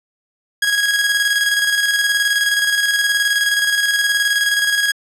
sawtooth tone with tremolo, 1652 Hz, G#6, 10 cents flat, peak -9 dBFS, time 0.62-4.92 s, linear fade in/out 5 ms, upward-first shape square, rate 19 Hz, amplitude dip 40%, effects low-pass 12000 Hz 12 dB/octave

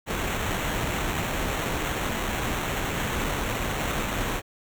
pink noise with sample-and-hold, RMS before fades -28 dBFS, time 0.06-4.42 s, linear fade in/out 50 ms, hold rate 4900 Hz, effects none

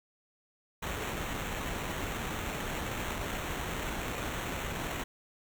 pink noise with sample-and-hold, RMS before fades -36 dBFS, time 0.82-5.04 s, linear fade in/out 10 ms, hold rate 4900 Hz, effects none

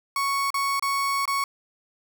35% pulse tone with dropouts, 1110 Hz, C#6, 2 cents sharp, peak -21 dBFS, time 0.16-1.44 s, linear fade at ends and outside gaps 2 ms, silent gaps 0.504-0.542 / 0.796-0.824 / 1.255-1.277 s, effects none

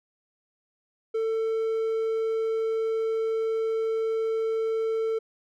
triangle tone, 446.4 Hz, A4, 25 cents sharp, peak -22 dBFS, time 1.14-5.19 s, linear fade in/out 10 ms, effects none

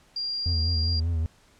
sine tone, 4778 Hz, D8, 29 cents sharp, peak -27 dBFS, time 0.16-1 s, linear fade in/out 5 ms
triangle tone with vibrato, 82.41 Hz, E2, in tune, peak -21 dBFS, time 0.46-1.26 s, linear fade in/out 0 ms, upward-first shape triangle, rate 5.1 Hz, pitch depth 75 cents each way
effects pink hiss -59 dBFS RMS until 1.59 s + low-pass 9000 Hz 12 dB/octave

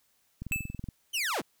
click train, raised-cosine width 5 ms, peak -25 dBFS, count 11, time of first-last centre 0.42-0.887 s, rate 21.4 Hz
square tone with exponential decay, 2623 Hz, E7, 9 cents flat, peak -25 dBFS, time 0.52-0.78 s, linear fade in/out 0 ms, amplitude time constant 55 ms
sawtooth linear sweep, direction down, 3136 to 84.7 Hz, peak -25 dBFS, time 1.13-1.42 s, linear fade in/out 20 ms
effects white hiss -70 dBFS RMS until 1.6 s

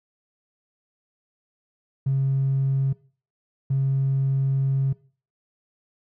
triangle tone pair in turn, 135.5 / 135.5 Hz, C#3 / C#3, -39 / -39 cents, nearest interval unison, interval 0 cents, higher neither, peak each -15 dBFS, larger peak neither, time 2.06-2.93 / 3.7-4.93 s, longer second, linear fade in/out 10 ms, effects noise-tail reverb RT60 0.4 s tail -23 dB re dry + tanh soft clip ceiling -17 dBFS

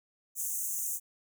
pink high-pass noise, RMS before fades -34 dBFS, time 0.35-1 s, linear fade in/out 50 ms, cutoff 6200 Hz, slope 96 dB/octave, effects none

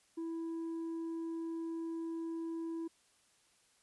sine tone with tanh clipping, 329.6 Hz, E4, in tune, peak -38 dBFS, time 0.17-2.88 s, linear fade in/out 10 ms, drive 3 dB, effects white hiss -70 dBFS RMS until 3.82 s + resampled to 24000 Hz

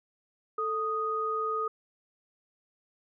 sine tone pair together, 440.3 / 1243.2 Hz, A4 / D#6, +1 / -2 cents, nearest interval octave + tritone, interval 1797 cents, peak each -33 / -29 dBFS, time 0.58-1.68 s, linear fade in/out 5 ms, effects none

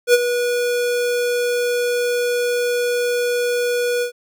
square tone with ADSR envelope, 485.5 Hz, B4, 30 cents flat, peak -8 dBFS, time 0.07-4.12 s, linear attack 67 ms, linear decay 34 ms, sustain -10 dB, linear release 99 ms, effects none

